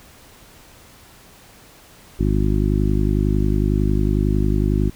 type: harmonic tone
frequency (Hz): 51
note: G#1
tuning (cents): -31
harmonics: 1 / 2 / 3 / 4 / 5 / 6 / 7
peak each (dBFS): -19 / -22 / -24 / -25 / -26 / -27 / -27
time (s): 2.19-4.9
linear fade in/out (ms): 10
effects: pink hiss -47 dBFS RMS until 4.95 s